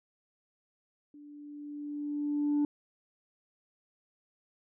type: tone with level ramp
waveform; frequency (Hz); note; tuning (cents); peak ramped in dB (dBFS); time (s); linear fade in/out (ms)
sine; 292.7; D4; -6; -49 to -22; 1.14-2.65; 2
effects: tanh soft clip ceiling -23 dBFS